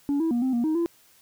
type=tone with pitch steps; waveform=sine; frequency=284.3 / 325.8 / 238.7 / 260.3 / 237.4 / 313.3 / 338.8 Hz; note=C#4 / E4 / A#3 / C4 / A#3 / D#4 / E4; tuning=+44 / -20 / +41 / -9 / +32 / +12 / +48 cents; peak=-19 dBFS; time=0.09-0.86 s; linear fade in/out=0 ms; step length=110 ms; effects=tanh soft clip ceiling -20 dBFS + white hiss -58 dBFS RMS until 1.21 s